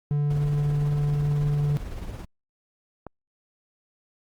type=tone; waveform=triangle; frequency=145.9 Hz; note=D3; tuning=11 cents flat; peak=-19 dBFS; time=0.11-1.77 s; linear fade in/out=0 ms
type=noise with tremolo; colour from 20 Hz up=brown; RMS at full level=-33 dBFS; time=0.3-2.25 s; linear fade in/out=5 ms; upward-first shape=triangle; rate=18 Hz; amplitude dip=50%
type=click; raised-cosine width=1 ms; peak=-22 dBFS; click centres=3.067 s
effects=Opus 48 kbps